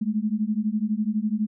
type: beating tone pair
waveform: sine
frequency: 207.7 / 219.7 Hz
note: G#3 / A3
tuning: 0 / -2 cents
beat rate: 12 Hz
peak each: -25 dBFS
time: 0.01-1.47 s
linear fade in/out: 10 ms
effects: none